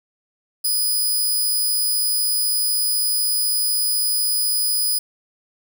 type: tone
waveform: 5% pulse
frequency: 4978 Hz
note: D#8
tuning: in tune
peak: -11 dBFS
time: 0.64-4.99 s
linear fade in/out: 10 ms
effects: none